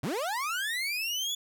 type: linear sweep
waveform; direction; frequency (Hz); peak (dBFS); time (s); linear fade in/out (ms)
30% pulse; up; 104.7 to 3466; -27; 0.03-1.35; 5
effects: none